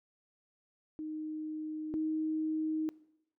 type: tone pair in turn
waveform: sine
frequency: 310 / 313.4 Hz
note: D#4 / D#4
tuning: -6 / +13 cents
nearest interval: unison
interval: 19 cents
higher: second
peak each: -37 / -30 dBFS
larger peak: second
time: 0.99-1.94 / 1.94-2.89 s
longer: neither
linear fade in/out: 0 ms
effects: noise-tail reverb RT60 0.8 s tail -21 dB re dry